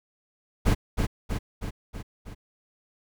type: noise with echo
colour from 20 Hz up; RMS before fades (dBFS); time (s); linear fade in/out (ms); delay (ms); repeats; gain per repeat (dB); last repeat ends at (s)
brown; -20; 0.65-0.75; 20; 320; 5; -4; 2.35
effects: none